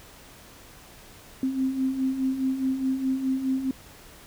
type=beating tone pair; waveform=sine; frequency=259.7 / 264.5 Hz; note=C4 / C4; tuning=-13 / +19 cents; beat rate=4.8 Hz; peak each=-31 / -24 dBFS; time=1.43-3.71 s; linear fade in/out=2 ms; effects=pink hiss -49 dBFS RMS until 4.26 s